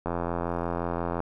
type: click train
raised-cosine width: 1 ms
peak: -15 dBFS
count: 99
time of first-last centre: 0.06-1.204 s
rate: 85.7 Hz
effects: none